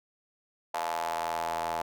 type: ring-modulated tone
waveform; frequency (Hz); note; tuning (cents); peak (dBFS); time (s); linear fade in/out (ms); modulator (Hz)
sawtooth; 82.41; E2; 0; -23; 0.74-1.82; 5; 783
effects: none